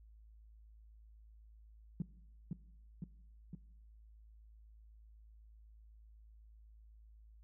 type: tone with echo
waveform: sine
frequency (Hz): 170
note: F3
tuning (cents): -46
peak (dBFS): -33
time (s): 2-2.02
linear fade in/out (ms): 2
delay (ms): 510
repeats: 3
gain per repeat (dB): -3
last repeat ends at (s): 3.55
effects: noise-tail reverb RT60 1.0 s tail -20 dB re dry + added 54 Hz sine -57 dBFS peak until 7.43 s